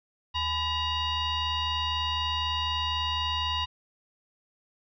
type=tone with frequency modulation; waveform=sine; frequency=1927 Hz; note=B6; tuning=43 cents flat; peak=-26 dBFS; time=0.34-3.66 s; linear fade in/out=20 ms; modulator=924 Hz; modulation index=2.1; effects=none